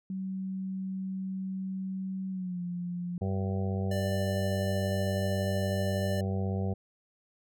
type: tone with pitch glide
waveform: sine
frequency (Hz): 189.8 to 176.07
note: F#3 to F3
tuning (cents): +44 to +14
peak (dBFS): -32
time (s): 0.1-3.18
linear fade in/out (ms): 2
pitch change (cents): -130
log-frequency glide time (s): 2.3-2.61
type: harmonic tone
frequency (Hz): 96.4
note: G2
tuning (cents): -28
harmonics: 1 / 2 / 4 / 5 / 6 / 7 / 8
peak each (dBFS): -30 / -33 / -40 / -41 / -46 / -44 / -46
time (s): 3.21-6.74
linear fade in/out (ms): 10
type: tone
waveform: square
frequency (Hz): 591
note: D5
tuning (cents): +11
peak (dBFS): -34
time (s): 3.91-6.21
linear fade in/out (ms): 5
effects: none